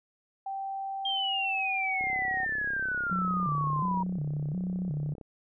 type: tone with pitch glide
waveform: sine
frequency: 780 to 756.9 Hz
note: G5 to F#5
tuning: -9 to +39 cents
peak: -32 dBFS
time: 0.46-2.45 s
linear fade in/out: 5 ms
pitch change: -52 cents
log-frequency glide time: 1.24-2.19 s
type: exponential sweep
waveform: sine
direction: down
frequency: 3214 to 945 Hz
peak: -28 dBFS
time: 1.05-4.03 s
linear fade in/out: 5 ms
type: click train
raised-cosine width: 2 ms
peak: -31 dBFS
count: 107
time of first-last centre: 2.01-5.212 s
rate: 33.1 Hz
type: tone with vibrato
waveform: sine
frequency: 164.3 Hz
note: E3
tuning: 5 cents flat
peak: -29 dBFS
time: 3.11-5.14 s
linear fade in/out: 5 ms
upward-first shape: square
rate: 1.4 Hz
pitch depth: 180 cents each way
effects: none